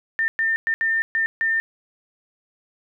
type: tone bursts at uneven times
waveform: sine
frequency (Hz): 1804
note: A6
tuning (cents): +43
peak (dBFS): -18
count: 6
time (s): 0.19-0.28 / 0.39-0.56 / 0.67-0.74 / 0.81-1.02 / 1.15-1.26 / 1.41-1.6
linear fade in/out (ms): 0
effects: none